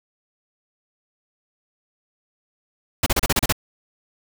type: noise bursts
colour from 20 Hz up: pink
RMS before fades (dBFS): -18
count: 8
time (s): 3.03-3.525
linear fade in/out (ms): 5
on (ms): 33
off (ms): 33
effects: none